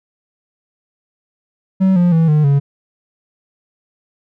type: tone with pitch steps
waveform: triangle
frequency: 189.8 / 176.07 / 163.33 / 151.52 / 140.56 Hz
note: F#3 / F3 / E3 / D#3 / C#3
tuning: +44 / +14 / -16 / -46 / +24 cents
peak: -7 dBFS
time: 1.8-2.6 s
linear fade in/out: 20 ms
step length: 160 ms
effects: none